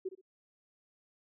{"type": "tone with echo", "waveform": "sine", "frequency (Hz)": 376.7, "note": "F#4", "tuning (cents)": 31, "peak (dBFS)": -33, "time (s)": [0.05, 0.09], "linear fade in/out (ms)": 10, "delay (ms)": 62, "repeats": 2, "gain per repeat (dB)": -12, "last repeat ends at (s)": 0.214, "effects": []}